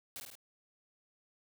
white noise with echo, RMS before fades -44 dBFS, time 0.16-0.2 s, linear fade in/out 0 ms, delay 51 ms, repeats 3, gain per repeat -3 dB, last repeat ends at 0.353 s, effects none

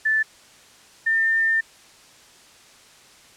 sine tone pair in turn, 1756 / 1802.2 Hz, A6 / A6, -4 / +41 cents, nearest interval unison, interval 45 cents, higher second, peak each -17 dBFS, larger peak neither, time 0.05-0.23 / 1.06-1.61 s, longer second, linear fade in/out 10 ms, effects white hiss -50 dBFS RMS until 3.36 s + low-pass 8000 Hz 12 dB/octave

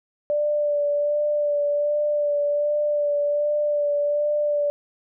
sine tone with vibrato, 587 Hz, D5, 1 cent flat, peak -19 dBFS, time 0.3-4.7 s, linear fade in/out 0 ms, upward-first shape sine, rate 1.3 Hz, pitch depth 20 cents each way, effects none

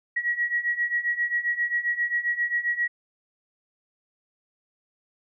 sine beating tone pair, 1909 / 1916.5 Hz, A#6 / A#6, +41 / +47 cents, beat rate 7.5 Hz, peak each -28 / -25 dBFS, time 0.16-2.88 s, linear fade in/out 10 ms, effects none

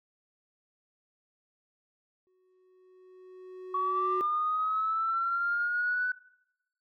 triangle tone with exponential growth, 370 Hz, F#4, in tune, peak -26 dBFS, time 2.27-4.21 s, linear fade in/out 0 ms, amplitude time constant 420 ms
sine linear sweep, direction up, 1124 to 1499 Hz, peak -26 dBFS, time 3.74-6.12 s, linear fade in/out 5 ms
effects noise-tail reverb RT60 0.8 s tail -20 dB re dry + tanh soft clip ceiling -19 dBFS

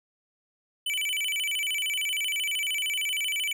square tone with vibrato, 2637 Hz, E7, in tune, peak -27 dBFS, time 0.86-3.53 s, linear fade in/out 5 ms, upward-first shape square, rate 13 Hz, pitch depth 230 cents each way, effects none

